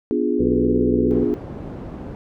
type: chord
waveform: sine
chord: B diminished seventh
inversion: none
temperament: equal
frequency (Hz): 246.9 / 293.7 / 349.2 / 415.3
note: B3 / D4 / F4 / Ab4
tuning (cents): 0 / 0 / 0 / 0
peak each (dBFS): -23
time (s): 0.11-1.34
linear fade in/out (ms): 0
type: harmonic tone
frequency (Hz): 61.74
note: B1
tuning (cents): 0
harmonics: 1 / 2 / 3 / 4 / 6 / 7 / 8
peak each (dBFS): -28 / -28 / -28 / -28 / -28 / -28 / -28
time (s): 0.39-1.24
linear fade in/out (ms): 10
type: low-pass noise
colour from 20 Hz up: white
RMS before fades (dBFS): -33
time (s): 1.11-2.15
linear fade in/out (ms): 0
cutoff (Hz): 350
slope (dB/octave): 12
effects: none